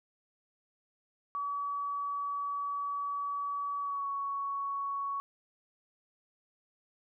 sine tone with pitch glide, 1140 to 1115.3 Hz, C#6 to C#6, +48 to +10 cents, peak -32 dBFS, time 1.35-5.2 s, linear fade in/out 0 ms, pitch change -38 cents, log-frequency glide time 3.8-4.07 s, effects none

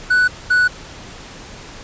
triangle tone pair in turn, 1486 / 1478.7 Hz, F#6 / F#6, +7 / -1 cents, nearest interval unison, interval 8 cents, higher first, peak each -9 dBFS, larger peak neither, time 0.1-0.28 / 0.5-0.68 s, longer neither, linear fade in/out 10 ms, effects pink hiss -36 dBFS RMS until 1.83 s + resampled to 16000 Hz

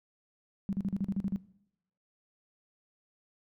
sine tone bursts, 196 Hz, G3, in tune, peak -28 dBFS, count 9, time 0.69-1.36 s, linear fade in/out 0 ms, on 38 ms, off 41 ms, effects noise-tail reverb RT60 0.8 s tail -20 dB re dry

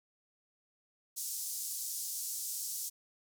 pink band-pass noise, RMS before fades -39 dBFS, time 1.16-2.9 s, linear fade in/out 20 ms, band 5800 to 16000 Hz, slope 24 dB/octave, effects none

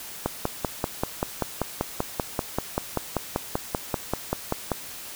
click train, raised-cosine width 1 ms, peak -9 dBFS, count 24, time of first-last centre 0.26-4.717 s, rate 5.16 Hz, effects white hiss -39 dBFS RMS until 5.15 s

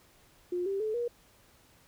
sine tone with pitch steps, 355.7 / 392.4 / 432.9 / 477.6 Hz, F4 / G4 / A4 / A#4, +32 / +2 / -28 / +42 cents, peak -29 dBFS, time 0.52-1.08 s, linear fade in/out 5 ms, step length 140 ms, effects pink hiss -62 dBFS RMS until 1.87 s

